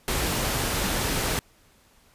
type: noise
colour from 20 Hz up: pink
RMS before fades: -26 dBFS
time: 0.08-1.39 s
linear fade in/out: 0 ms
effects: pink hiss -59 dBFS RMS until 2.14 s + resampled to 32000 Hz